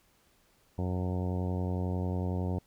harmonic tone, 91 Hz, F#2, 28 cents flat, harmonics 1 / 2 / 3 / 4 / 5 / 6 / 7 / 8 / 9 / 10, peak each -31 / -35 / -40 / -42 / -43 / -45 / -48 / -47 / -52 / -49 dBFS, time 0.78-2.59 s, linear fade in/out 5 ms, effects pink hiss -67 dBFS RMS until 2.66 s

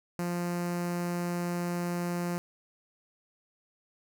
sawtooth tone with notch filter, 174.7 Hz, F3, 1 cent sharp, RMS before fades -32 dBFS, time 0.19-2.38 s, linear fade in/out 0 ms, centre 3400 Hz, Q 1.4, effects none

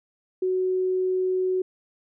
sine tone, 371.2 Hz, F#4, 6 cents sharp, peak -21 dBFS, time 0.42-1.62 s, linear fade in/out 5 ms, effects none

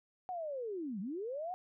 sine linear two-way sweep, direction down then up, 753 to 178.1 to 753 Hz, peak -37 dBFS, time 0.29-1.54 s, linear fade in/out 0 ms, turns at 1 s, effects none

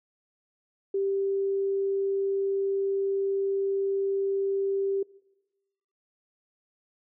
sine tone, 392.4 Hz, G4, 2 cents sharp, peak -24 dBFS, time 0.94-5.03 s, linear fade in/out 5 ms, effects noise-tail reverb RT60 1.0 s tail -22 dB re dry

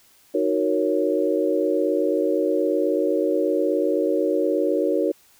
sine chord, D# minor seventh, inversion none, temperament equal, 311.1 / 370 / 466.2 / 554.4 Hz, D#4 / F#4 / A#4 / C#5, 0 / 0 / 0 / 0 cents, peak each -24 dBFS, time 0.34-5.12 s, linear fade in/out 10 ms, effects white hiss -56 dBFS RMS until 5.39 s

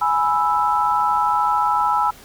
sine chord, E major, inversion first, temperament equal with one note detuned, 834.5 / 987.8 / 1318.5 Hz, G#5 / B5 / E6, +8 / 0 / 0 cents, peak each -20 dBFS, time 0.01-2.11 s, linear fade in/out 10 ms, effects pink hiss -44 dBFS RMS until 2.24 s

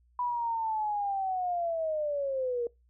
sine linear sweep, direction down, 987.8 to 466.2 Hz, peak -28 dBFS, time 0.19-2.67 s, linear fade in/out 2 ms, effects noise-tail reverb RT60 0.2 s tail -23 dB re dry + added 60 Hz sine -62 dBFS peak until 2.89 s

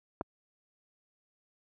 clicks, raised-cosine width 1 ms, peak -19 / -28 dBFS, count 2, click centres 0.211 / 0.214 s, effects high-pass 80 Hz 12 dB/octave

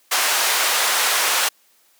pink band-pass noise, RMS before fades -19 dBFS, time 0.11-1.49 s, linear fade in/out 10 ms, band 910 to 15000 Hz, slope 12 dB/octave, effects white hiss -58 dBFS RMS until 1.99 s + high-pass 300 Hz 12 dB/octave

